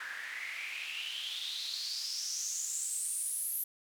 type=noise with band-pass filter sweep; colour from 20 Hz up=white; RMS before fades=-38 dBFS; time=0-3.64 s; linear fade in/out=5 ms; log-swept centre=1600 to 12000 Hz; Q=6.8; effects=none